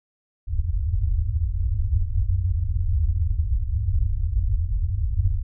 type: low-pass noise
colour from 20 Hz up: white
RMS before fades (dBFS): -22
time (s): 0.47-5.43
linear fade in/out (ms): 20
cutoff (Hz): 100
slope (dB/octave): 96
effects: none